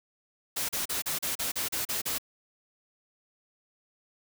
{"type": "noise bursts", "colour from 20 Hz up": "white", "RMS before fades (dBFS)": -31, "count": 10, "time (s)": [0.56, 2.184], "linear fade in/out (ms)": 10, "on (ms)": 130, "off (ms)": 36, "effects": []}